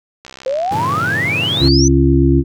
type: click train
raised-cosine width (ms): 0.2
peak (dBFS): -16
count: 61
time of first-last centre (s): 0.25-1.167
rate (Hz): 65.4
type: exponential sweep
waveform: sine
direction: up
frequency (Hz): 508 to 6210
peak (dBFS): -15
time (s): 0.46-1.88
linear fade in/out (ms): 2
type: chord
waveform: sawtooth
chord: G diminished seventh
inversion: none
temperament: equal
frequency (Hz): 98 / 116.54 / 138.59 / 164.81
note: G2 / Bb2 / Db3 / Fb3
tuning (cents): 0 / 0 / 0 / 0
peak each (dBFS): -22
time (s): 0.71-1.69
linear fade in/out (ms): 10
type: harmonic tone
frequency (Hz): 68.3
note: C#2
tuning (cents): -25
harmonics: 1 / 2 / 4 / 5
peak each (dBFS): -14 / -14 / -14 / -14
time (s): 1.59-2.44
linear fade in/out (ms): 50
effects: none